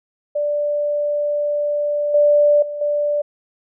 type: tone with level steps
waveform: sine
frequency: 587.3 Hz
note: D5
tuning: in tune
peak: -17 / -10 / -24 / -16 dBFS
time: 0.35-3.22 s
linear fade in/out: 10 ms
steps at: 2.14 / 2.62 / 2.81 s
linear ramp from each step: 5 ms
effects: none